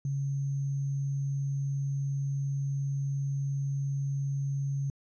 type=tone with sample-and-hold; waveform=sine; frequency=138.59 Hz; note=C#3; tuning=in tune; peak=-28 dBFS; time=0.05-4.9 s; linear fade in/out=2 ms; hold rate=6300 Hz; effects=resampled to 16000 Hz